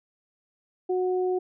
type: tone pair together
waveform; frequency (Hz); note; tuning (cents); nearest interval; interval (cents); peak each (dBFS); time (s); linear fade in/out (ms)
sine; 367 / 734; F#4 / F#5; -14 / -14; octave; 1200; -23 / -33; 0.89-1.39; 10
effects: none